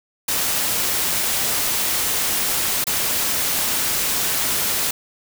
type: noise with dropouts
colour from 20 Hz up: white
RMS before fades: -21 dBFS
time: 0.28-4.91 s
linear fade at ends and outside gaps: 5 ms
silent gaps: 2.842-2.868 s
effects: none